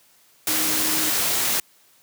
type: tone in noise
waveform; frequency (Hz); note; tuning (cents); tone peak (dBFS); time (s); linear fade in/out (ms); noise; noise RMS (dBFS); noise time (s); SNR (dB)
sine; 311.1; D#4; 0; -31; 0.48-1.1; 2; white; -22; 0.47-1.6; -12
effects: white hiss -57 dBFS RMS until 2.02 s + high-pass 100 Hz 12 dB/octave